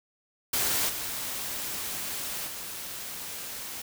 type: noise with level steps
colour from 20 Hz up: white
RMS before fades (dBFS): -27 / -34 / -38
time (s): 0.53-3.82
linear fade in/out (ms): 5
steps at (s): 0.88 / 2.46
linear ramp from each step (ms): 20
effects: none